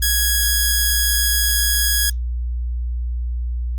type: tone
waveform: 5% pulse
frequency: 1661.2 Hz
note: G#6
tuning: in tune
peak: -5 dBFS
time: 0.02-2.1 s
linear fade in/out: 5 ms
effects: added 60 Hz sine -20 dBFS peak until 3.78 s + Opus 32 kbps